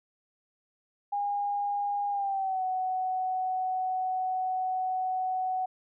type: tone with pitch glide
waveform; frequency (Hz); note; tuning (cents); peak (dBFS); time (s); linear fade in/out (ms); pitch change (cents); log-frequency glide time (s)
sine; 813 to 745.5; G#5 to F#5; -37 to +13; -27; 1.12-5.66; 10; -150; 2.1-2.63
effects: none